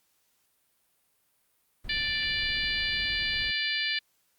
brown noise, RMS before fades -42 dBFS, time 1.84-3.51 s, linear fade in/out 5 ms
harmonic tone, 587.3 Hz, D5, in tune, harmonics 3 / 4 / 5 / 6 / 7 / 8, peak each -32 / -33 / -34 / -35 / -35 / -36 dBFS, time 1.89-3.99 s, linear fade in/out 5 ms
effects white hiss -71 dBFS RMS until 4.38 s + Opus 48 kbps

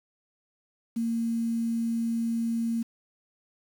sine tone with quantisation, 230 Hz, A#3, 23 cents flat, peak -25 dBFS, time 0.96-2.83 s, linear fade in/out 10 ms, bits 8, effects none

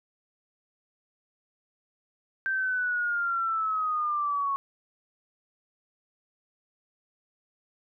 sine linear sweep, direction down, 1568 to 1099 Hz, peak -25 dBFS, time 2.46-4.56 s, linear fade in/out 0 ms, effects none

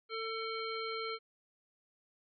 harmonic tone with a mistuned harmonic, 447 Hz, A4, 27 cents sharp, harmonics 1 / 3 / 5 / 7 / 9, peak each -40 / -41 / -44 / -48 / -45 dBFS, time 0.09-1.19 s, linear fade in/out 50 ms, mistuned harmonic 9, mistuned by +57 cents, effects none

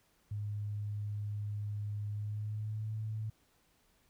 sine tone with pitch glide, 103.83 to 108.93 Hz, G#2 to A2, 0 to -17 cents, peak -35 dBFS, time 0.31-3.3 s, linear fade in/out 5 ms, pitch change +83 cents, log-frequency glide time 2.1-2.93 s, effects pink hiss -71 dBFS RMS until 4.09 s

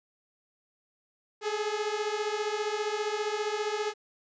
sawtooth beating tone pair, 415.3 / 430.3 Hz, G#4 / A4, 0 / -39 cents, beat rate 15 Hz, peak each -28 dBFS, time 1.41-3.94 s, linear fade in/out 50 ms, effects resampled to 16000 Hz + 10-bit

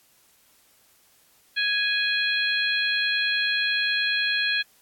harmonic tone, 830.6 Hz, G#5, in tune, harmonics 2 / 3 / 4 / 5, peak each -25 / -27 / -28 / -29 dBFS, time 1.56-4.63 s, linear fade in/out 20 ms, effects white hiss -60 dBFS RMS until 4.81 s + AAC 64 kbps

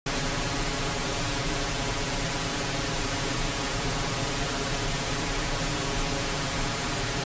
pink noise with comb filter, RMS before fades -28 dBFS, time 0.06-7.24 s, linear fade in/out 5 ms, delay 7.2 ms, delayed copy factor +0.9, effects resampled to 16000 Hz

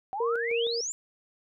sine exponential sweep, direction up, 746 to 7459 Hz, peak -30 dBFS, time 0.13-0.92 s, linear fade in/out 0 ms
sine tone with tremolo, 465.9 Hz, A#4, 1 cent flat, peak -25 dBFS, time 0.2-0.81 s, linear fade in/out 5 ms, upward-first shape square, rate 3.2 Hz, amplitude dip 40%
effects none

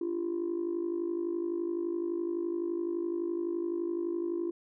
sine tone with amplitude modulation, 342.2 Hz, F4, 35 cents flat, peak -25 dBFS, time 0.01-4.51 s, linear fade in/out 5 ms, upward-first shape sine, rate 51.8 Hz, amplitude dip 80%, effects tanh soft clip ceiling -25 dBFS

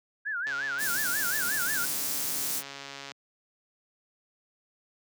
sine tone with vibrato, 1563 Hz, G6, 6 cents flat, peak -29 dBFS, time 0.25-1.86 s, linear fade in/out 20 ms, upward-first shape sine, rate 5.6 Hz, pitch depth 200 cents each way
click train, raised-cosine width 0.2 ms, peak -23 dBFS, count 369, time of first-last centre 0.47-3.117 s, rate 139 Hz
white band-stop noise, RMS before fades -31 dBFS, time 0.78-2.63 s, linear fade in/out 50 ms, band 320 to 4500 Hz, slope 24 dB/octave
effects high-pass 150 Hz 12 dB/octave

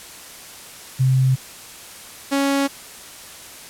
sine / sawtooth tone pair in turn, 130.9 / 277.4 Hz, C3 / C#4, +1 / +1 cents, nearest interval octave + minor second, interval 1300 cents, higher second, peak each -13 dBFS, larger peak neither, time 0.99-1.36 / 2.31-2.68 s, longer neither, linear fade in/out 20 ms, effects white hiss -39 dBFS RMS until 3.69 s + low-pass 12000 Hz 12 dB/octave

